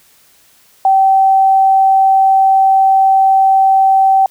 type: tone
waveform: sine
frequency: 772 Hz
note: G5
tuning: 27 cents flat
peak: -6 dBFS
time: 0.85-4.26 s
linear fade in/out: 2 ms
effects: white hiss -49 dBFS RMS until 4.3 s